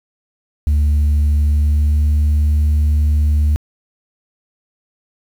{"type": "tone with pitch glide", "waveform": "sine", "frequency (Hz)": [73.9, 74.93], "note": ["D2", "D2"], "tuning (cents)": [11, 35], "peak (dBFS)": -8, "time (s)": [0.67, 3.56], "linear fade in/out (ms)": 0, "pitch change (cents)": 24, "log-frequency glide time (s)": [1.42, 2.15], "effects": ["tanh soft clip ceiling -10 dBFS", "7-bit"]}